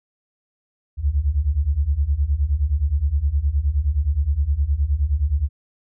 sine beating tone pair, 66.5 / 76.1 Hz, C2 / D#2, +29 / -38 cents, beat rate 9.6 Hz, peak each -21 / -19 dBFS, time 0.97-5.49 s, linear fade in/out 50 ms, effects none

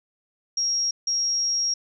sine tone bursts at uneven times, 5600 Hz, F8, 4 cents sharp, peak -21 dBFS, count 2, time 0.57-0.91 / 1.07-1.74 s, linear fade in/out 5 ms, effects none

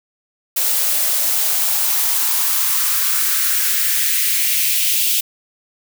blue noise with high-pass filter sweep, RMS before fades -17 dBFS, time 0.56-5.21 s, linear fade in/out 10 ms, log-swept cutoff 450 to 3000 Hz, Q 2.4, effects none

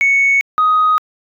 sine tone pair in turn, 2217 / 1251.8 Hz, C#7 / D#6, 0 / +10 cents, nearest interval minor seventh, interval 990 cents, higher first, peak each -8 dBFS, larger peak neither, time 0.01-0.41 / 0.58-0.98 s, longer neither, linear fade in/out 0 ms, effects tanh soft clip ceiling -6 dBFS

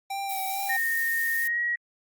square tone with vibrato, 780 Hz, G5, 9 cents flat, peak -30 dBFS, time 0.1-0.77 s, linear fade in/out 5 ms, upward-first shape sine, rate 2.3 Hz, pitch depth 24 cents each way
violet noise, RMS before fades -34 dBFS, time 0.29-1.48 s, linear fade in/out 10 ms
sine tone with pitch glide, 1841 to 1907 Hz, A#6 to A#6, -22 to +39 cents, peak -24 dBFS, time 0.69-1.76 s, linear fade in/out 10 ms, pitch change +61 cents, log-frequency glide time 1.37-1.6 s
effects Opus 32 kbps

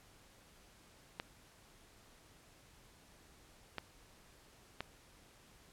clicks, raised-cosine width 0.3 ms, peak -23 dBFS, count 3, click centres 1.199 / 3.783 / 4.806 s, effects pink hiss -63 dBFS RMS until 5.72 s + low-pass 12000 Hz 12 dB/octave

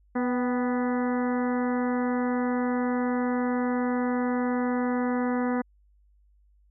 harmonic tone with a mistuned harmonic, 246.9 Hz, B3, in tune, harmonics 1 / 2 / 3 / 4 / 5 / 6 / 7 / 8, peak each -25 / -31 / -35 / -37 / -39 / -41 / -42 / -43 dBFS, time 0.15-5.62 s, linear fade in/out 10 ms, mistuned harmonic 3, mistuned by +43 cents, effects added 50 Hz sine -58 dBFS peak until 6.7 s

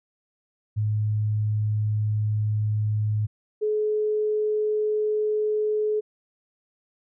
sine tone pair in turn, 106.5 / 426 Hz, G#2 / G#4, +44 / +44 cents, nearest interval 2 octaves, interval 2400 cents, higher second, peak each -21 dBFS, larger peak neither, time 0.76-3.27 / 3.61-6.01 s, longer first, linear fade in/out 20 ms, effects none

